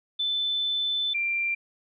sine tone pair in turn, 3520 / 2369 Hz, A7 / D7, 0 / +14 cents, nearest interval perfect fifth, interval 686 cents, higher first, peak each -24 dBFS, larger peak neither, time 0.19-1.14 / 1.14-1.55 s, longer first, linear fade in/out 10 ms, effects none

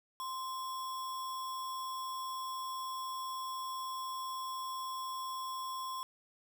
sine tone with sample-and-hold, 1044 Hz, C6, 4 cents flat, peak -37 dBFS, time 0.2-6.03 s, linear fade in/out 0 ms, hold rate 4410 Hz, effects none

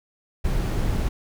brown noise, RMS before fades -23 dBFS, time 0.44-1.09 s, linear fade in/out 10 ms, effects none

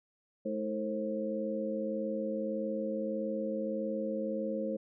harmonic tone with a mistuned harmonic, 106.8 Hz, G#2, 49 cents sharp, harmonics 2 / 3 / 4 / 5, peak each -36 / -40 / -41 / -35 dBFS, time 0.45-4.77 s, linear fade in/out 10 ms, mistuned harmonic 4, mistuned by +99 cents, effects none

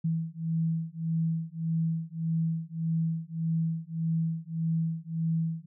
sine beating tone pair, 162.4 / 164.1 Hz, E3 / E3, -26 / -8 cents, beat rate 1.7 Hz, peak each -30 dBFS, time 0.04-5.66 s, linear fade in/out 10 ms, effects none

